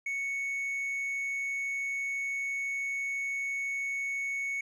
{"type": "tone", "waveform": "triangle", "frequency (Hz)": 2217, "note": "C#7", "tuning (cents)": 0, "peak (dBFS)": -29, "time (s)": [0.06, 4.61], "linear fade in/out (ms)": 5, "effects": ["resampled to 24000 Hz"]}